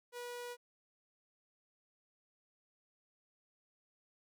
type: tone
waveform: sawtooth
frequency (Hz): 485.4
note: B4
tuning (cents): -30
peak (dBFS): -39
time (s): 0.12-0.57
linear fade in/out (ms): 50
effects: none